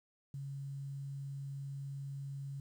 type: tone with quantisation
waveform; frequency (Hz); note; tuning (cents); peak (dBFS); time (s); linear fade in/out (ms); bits
sine; 138.59; C#3; 0; -40; 0.34-2.6; 2; 11
effects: none